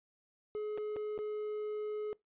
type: tone with dropouts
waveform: triangle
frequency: 423.5 Hz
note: G#4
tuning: 34 cents sharp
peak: -33 dBFS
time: 0.55-2.13 s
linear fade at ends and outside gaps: 0 ms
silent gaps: 0.776-0.781 / 0.961-0.966 / 1.178-1.189 s
effects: noise-tail reverb RT60 0.2 s tail -23 dB re dry + resampled to 8000 Hz